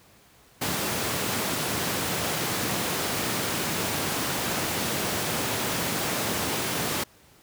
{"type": "high-pass noise", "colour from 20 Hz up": "pink", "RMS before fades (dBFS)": -28, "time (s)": [0.61, 7.04], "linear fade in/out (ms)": 10, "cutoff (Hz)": 120, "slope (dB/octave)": 12, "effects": ["pink hiss -56 dBFS RMS until 7.42 s", "high-pass 60 Hz 12 dB/octave"]}